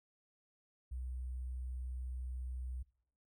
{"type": "tone with sample-and-hold", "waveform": "sine", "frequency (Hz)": 63, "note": "B1", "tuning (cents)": 35, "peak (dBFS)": -39, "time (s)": [0.91, 2.83], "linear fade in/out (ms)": 10, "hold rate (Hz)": 8820, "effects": ["noise-tail reverb RT60 0.7 s tail -23 dB re dry"]}